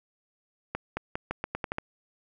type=accelerating click train; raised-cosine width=0.5 ms; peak=-15 dBFS; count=9; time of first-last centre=0.75-1.784 s; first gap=220 ms; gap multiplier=0.84; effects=none